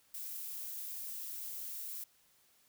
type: noise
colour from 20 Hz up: violet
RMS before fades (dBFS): -43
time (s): 0.14-2.04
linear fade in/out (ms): 5
effects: white hiss -69 dBFS RMS until 2.68 s